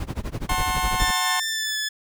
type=noise with tremolo; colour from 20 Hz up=brown; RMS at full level=-24 dBFS; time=0-1.11 s; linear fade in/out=2 ms; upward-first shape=sine; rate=12 Hz; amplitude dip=95%
type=chord; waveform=sawtooth; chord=F# diminished; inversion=none; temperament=just; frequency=740 / 888 / 1065.6 Hz; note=F#5 / A5 / C6; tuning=0 / +16 / +31 cents; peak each=-24 / -26 / -21 dBFS; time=0.49-1.4 s; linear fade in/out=5 ms
type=tone with pitch glide; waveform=15% pulse; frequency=1780 to 1724.3 Hz; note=A6 to A6; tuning=+20 to -35 cents; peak=-18 dBFS; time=0.99-1.89 s; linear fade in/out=10 ms; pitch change=-55 cents; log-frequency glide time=1.48-1.78 s
effects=none